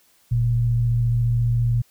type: tone pair together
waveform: sine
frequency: 44.2 / 118 Hz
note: F1 / A#2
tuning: +22 / +22 cents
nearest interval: octave + perfect fourth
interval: 1700 cents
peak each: -27 / -17 dBFS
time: 0.31-1.82 s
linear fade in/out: 10 ms
effects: white hiss -59 dBFS RMS until 1.9 s